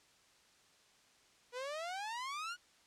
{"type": "exponential sweep", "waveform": "sawtooth", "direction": "up", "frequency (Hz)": [478.3, 1480], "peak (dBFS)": -36, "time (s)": [1.52, 2.57], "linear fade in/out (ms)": 50, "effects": ["white hiss -67 dBFS RMS until 2.86 s", "low-pass 7000 Hz 12 dB/octave"]}